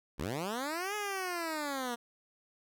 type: linear two-way sweep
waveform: 10% pulse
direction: up then down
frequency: 58.27 to 424.4 to 232.7 Hz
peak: -26 dBFS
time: 0.18-1.96 s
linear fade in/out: 20 ms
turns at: 0.95 s
effects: none